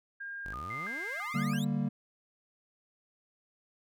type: tone with vibrato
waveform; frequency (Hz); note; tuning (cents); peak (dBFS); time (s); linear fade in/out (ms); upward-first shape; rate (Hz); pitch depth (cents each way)
sine; 1402; F6; +6; -38; 0.2-1.59; 10; square; 1.5; 240
type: exponential sweep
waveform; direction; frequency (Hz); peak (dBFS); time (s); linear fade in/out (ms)
sawtooth; up; 41.28 to 3991; -39; 0.45-1.65; 10
type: tone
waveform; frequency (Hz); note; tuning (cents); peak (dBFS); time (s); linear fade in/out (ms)
sine; 2085; C7; -7; -38; 0.7-1.44; 5
type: chord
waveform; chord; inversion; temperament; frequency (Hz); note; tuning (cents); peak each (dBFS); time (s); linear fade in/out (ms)
triangle; G minor; second; equal; 146.83 / 196 / 233.1; D3 / G3 / Bb3; 0 / 0 / 0; -31; 1.34-1.89; 10
effects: none